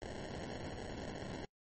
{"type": "noise with sample-and-hold", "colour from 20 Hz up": "white", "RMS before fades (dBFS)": -44, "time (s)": [0.02, 1.45], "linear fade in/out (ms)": 0, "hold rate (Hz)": 1225, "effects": ["noise-tail reverb RT60 0.1 s tail -26 dB re dry", "MP3 32 kbps"]}